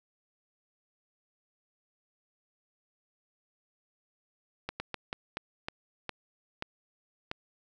slowing click train, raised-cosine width 0.3 ms, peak -18 dBFS, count 9, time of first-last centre 4.69-7.314 s, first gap 110 ms, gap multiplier 1.3, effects none

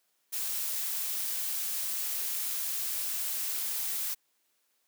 blue noise, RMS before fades -33 dBFS, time 0.32-4.15 s, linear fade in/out 20 ms, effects white hiss -74 dBFS RMS until 4.87 s + high-pass 200 Hz 12 dB/octave

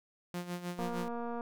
sawtooth tone with tremolo, 176.5 Hz, F3, 19 cents sharp, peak -31 dBFS, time 0.34-1.08 s, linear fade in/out 0 ms, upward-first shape sine, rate 6.5 Hz, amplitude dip 70%
click train, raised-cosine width 1 ms, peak -27 dBFS, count 147, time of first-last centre 0.79-1.409 s, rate 236 Hz
effects none

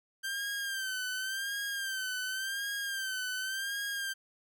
sawtooth tone with vibrato, 1568 Hz, G6, in tune, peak -30 dBFS, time 0.23-4.14 s, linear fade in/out 20 ms, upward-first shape sine, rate 0.9 Hz, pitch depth 72 cents each way, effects none

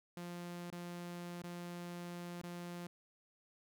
sawtooth tone with dropouts, 174.6 Hz, F3, in tune, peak -40 dBFS, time 0.17-2.87 s, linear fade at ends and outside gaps 2 ms, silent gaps 0.702-0.725 / 1.421-1.438 / 2.416-2.435 s, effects none

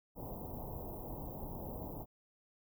pink band-stop noise, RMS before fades -44 dBFS, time 0.15-2.06 s, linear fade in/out 50 ms, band 940 to 14000 Hz, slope 48 dB/octave, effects none

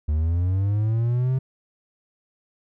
triangle linear sweep, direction up, 73.42 to 132.9 Hz, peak -17 dBFS, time 0.08-1.39 s, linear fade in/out 10 ms, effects none

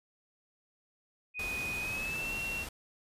sine tone with pitch glide, 2489 to 2730 Hz, D#7 to F7, 0 to -40 cents, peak -34 dBFS, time 1.34-2.66 s, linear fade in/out 50 ms, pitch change +160 cents, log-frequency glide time 1.8-2.34 s
pink noise, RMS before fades -42 dBFS, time 1.39-2.69 s, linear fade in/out 5 ms
effects resampled to 32000 Hz

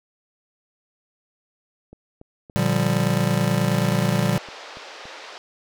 click train, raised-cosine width 2 ms, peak -29 dBFS, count 12, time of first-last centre 1.93-5.055 s, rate 3.52 Hz
square chord, G minor seventh, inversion first, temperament just, 117.6 / 147 / 176.4 / 196 Hz, Bb2 / D3 / F3 / G3, +16 / +2 / +18 / 0 cents, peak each -25 dBFS, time 2.56-4.38 s, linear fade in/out 0 ms
pink band-pass noise, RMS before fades -40 dBFS, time 3.71-5.38 s, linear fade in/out 0 ms, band 470 to 5300 Hz, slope 24 dB/octave
effects none

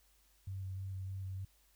sine tone with vibrato, 95.5 Hz, G2, 45 cents flat, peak -39 dBFS, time 0.47-1.45 s, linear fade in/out 5 ms, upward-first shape square, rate 3.3 Hz, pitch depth 13 cents each way, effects added 50 Hz sine -70 dBFS peak until 1.75 s + white hiss -71 dBFS RMS until 1.75 s

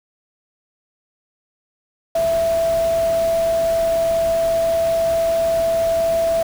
sine tone in noise, 663 Hz, E5, 10 cents sharp, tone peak -15 dBFS, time 2.15-6.43 s, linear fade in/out 5 ms, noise pink, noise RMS -32 dBFS, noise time 2.15-6.43 s, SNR +14 dB, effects none

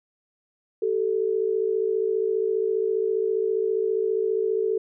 sine tone pair together, 385.1 / 440 Hz, G4 / A4, -31 / 0 cents, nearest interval major second, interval 231 cents, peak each -25 / -23 dBFS, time 0.82-4.78 s, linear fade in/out 5 ms, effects none

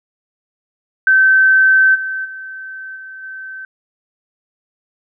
sine tone with level steps, 1542 Hz, G6, 29 cents flat, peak -7 / -19 / -27 / -30 / -27 dBFS, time 1.07-3.65 s, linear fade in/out 2 ms, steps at 1.94 / 2.24 / 2.95 / 3.22 s, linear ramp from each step 20 ms, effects none

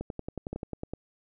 two click trains, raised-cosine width 2 ms, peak -21 / -21 dBFS, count 7 / 5, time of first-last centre 0.01-0.56 / 0.53-0.936 s, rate 10.9 / 9.86 Hz, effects none

